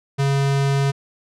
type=tone; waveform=square; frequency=138.59 Hz; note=C#3; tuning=in tune; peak=-17 dBFS; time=0.18-0.92 s; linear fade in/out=20 ms; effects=low-pass 8000 Hz 12 dB/octave